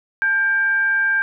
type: tone with frequency modulation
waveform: sine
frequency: 1591 Hz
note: G6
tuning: 25 cents sharp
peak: -15 dBFS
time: 0.22-1.22 s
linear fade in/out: 0 ms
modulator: 716 Hz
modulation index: 0.21
effects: none